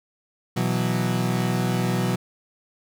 35% pulse chord, B suspended fourth, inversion none, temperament equal, 123.47 / 164.81 / 185 Hz, B2 / E3 / F#3, 0 / 0 / 0 cents, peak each -23 / -27 / -23 dBFS, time 0.56-2.16 s, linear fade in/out 10 ms, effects none

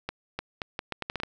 accelerating click train, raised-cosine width 0.3 ms, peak -15 dBFS, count 10, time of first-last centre 0.09-1.234 s, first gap 300 ms, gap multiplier 0.76, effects none

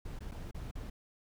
brown noise with dropouts, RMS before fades -42 dBFS, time 0.05-0.9 s, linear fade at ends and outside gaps 5 ms, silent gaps 0.191-0.205 / 0.313-0.317 / 0.512-0.545 / 0.712-0.753 s, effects none

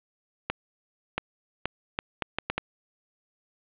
accelerating click train, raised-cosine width 0.3 ms, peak -10 dBFS, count 8, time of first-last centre 0.5-2.58 s, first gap 680 ms, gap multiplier 0.7, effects resampled to 8000 Hz + 7-bit

